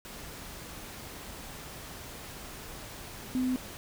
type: tone in noise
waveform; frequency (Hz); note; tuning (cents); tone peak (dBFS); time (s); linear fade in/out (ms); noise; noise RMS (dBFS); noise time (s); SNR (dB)
sine; 255.3; C4; -42; -26; 3.35-3.56; 0; pink; -44; 0.05-3.77; +15
effects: none